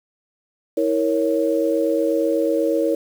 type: chord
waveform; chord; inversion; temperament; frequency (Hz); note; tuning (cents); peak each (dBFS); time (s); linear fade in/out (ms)
sine; A# diminished; second; equal with one note detuned; 324 / 466.2 / 554.4; E4 / A#4 / C#5; -30 / 0 / 0; -21; 0.77-2.95; 5
effects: 7-bit